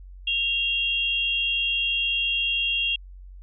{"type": "tone pair together", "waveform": "sine", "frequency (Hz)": [2769, 3263], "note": ["F7", "G#7"], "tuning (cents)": [-15, -31], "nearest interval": "minor third", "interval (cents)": 284, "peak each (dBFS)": [-24, -25], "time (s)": [0.27, 2.96], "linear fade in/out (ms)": 5, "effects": ["added 46 Hz sine -40 dBFS peak until 3.42 s"]}